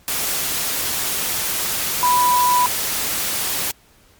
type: tone in noise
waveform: sine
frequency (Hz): 987.8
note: B5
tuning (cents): 0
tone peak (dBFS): -13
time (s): 2.03-2.66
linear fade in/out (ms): 0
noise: white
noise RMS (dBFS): -22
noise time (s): 0.08-3.71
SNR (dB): +6
effects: pink hiss -53 dBFS RMS until 4.19 s + MP3 96 kbps